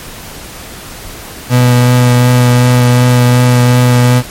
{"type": "tone with vibrato", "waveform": "35% pulse", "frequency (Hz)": 123.47, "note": "B2", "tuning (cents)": 0, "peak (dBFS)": -3, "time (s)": [1.49, 4.23], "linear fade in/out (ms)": 50, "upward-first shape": "triangle", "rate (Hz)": 2.7, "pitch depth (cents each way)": 14, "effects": ["pink hiss -28 dBFS RMS until 4.3 s", "MP3 64 kbps"]}